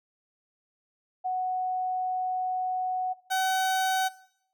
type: tone pair in turn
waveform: sine / 30% pulse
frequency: 740 / 756.4 Hz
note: F#5 / F#5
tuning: 0 / +38 cents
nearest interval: unison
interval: 38 cents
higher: second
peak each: -26 / -22 dBFS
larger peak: second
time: 1.24-3.14 / 3.3-4.09 s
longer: first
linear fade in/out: 20 ms
effects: noise-tail reverb RT60 0.7 s tail -19 dB re dry